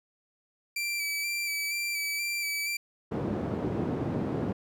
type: tone with vibrato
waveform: sawtooth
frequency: 2327 Hz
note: D7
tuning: 17 cents flat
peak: -26 dBFS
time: 0.76-2.77 s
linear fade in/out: 5 ms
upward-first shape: square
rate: 2.1 Hz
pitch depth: 21 cents each way
type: band-pass noise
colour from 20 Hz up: white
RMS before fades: -31 dBFS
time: 3.11-4.53 s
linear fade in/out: 10 ms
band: 110 to 330 Hz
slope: 12 dB/octave
effects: none